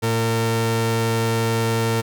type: tone pair together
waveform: sawtooth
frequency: 113.9 / 227.8 Hz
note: A#2 / A#3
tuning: -40 / -40 cents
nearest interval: octave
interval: 1200 cents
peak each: -16 dBFS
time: 0.02-2.02 s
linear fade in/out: 20 ms
effects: none